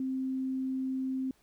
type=tone; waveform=sine; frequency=262.3 Hz; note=C4; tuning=4 cents sharp; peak=-30 dBFS; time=0-1.31 s; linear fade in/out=2 ms; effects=pink hiss -68 dBFS RMS until 1.42 s